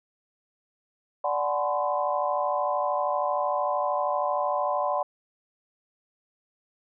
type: tone cluster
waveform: sine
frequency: 585 / 741 / 853 / 1008 / 1061 Hz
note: D5 / F#5 / G#5 / B5 / C6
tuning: -7 / +2 / +46 / +35 / +24 cents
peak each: -28 / -29 / -33 / -29 / -35 dBFS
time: 1.24-5.03 s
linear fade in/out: 5 ms
effects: none